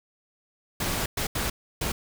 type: noise bursts at uneven times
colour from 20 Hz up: pink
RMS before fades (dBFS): -28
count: 4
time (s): 0.8-1.06 / 1.17-1.27 / 1.35-1.5 / 1.81-1.92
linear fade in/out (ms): 5
effects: none